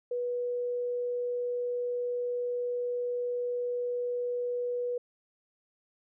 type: tone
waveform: sine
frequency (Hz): 488.2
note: B4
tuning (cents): -20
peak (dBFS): -29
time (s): 0.11-4.98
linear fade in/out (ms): 5
effects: none